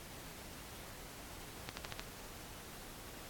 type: accelerating click train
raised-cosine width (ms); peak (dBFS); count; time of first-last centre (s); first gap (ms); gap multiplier
0.2; -23; 5; 1.69-1.995; 81; 0.96
effects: pink hiss -51 dBFS RMS until 3.29 s + AAC 64 kbps